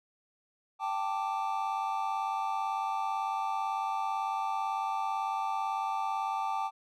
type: chord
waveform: triangle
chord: G suspended second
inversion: none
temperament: just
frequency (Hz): 784 / 882 / 1176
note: G5 / A5 / D6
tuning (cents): 0 / +4 / +2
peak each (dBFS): -32 / -32 / -34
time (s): 0.79-6.71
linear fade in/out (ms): 50
effects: none